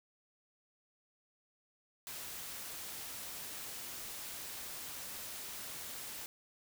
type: noise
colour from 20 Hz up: white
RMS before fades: -45 dBFS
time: 2.07-6.26 s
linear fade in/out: 0 ms
effects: none